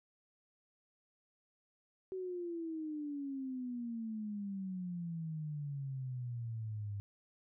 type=exponential sweep; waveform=sine; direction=down; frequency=379.5 to 100 Hz; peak=-38 dBFS; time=2.12-7 s; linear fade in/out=0 ms; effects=none